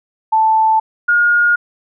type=tone pair in turn; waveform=sine; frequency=880 / 1428.2 Hz; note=A5 / F6; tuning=0 / +38 cents; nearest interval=minor sixth; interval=838 cents; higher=second; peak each=-9 dBFS; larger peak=neither; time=0.32-0.8 / 1.08-1.56 s; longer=neither; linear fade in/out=10 ms; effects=none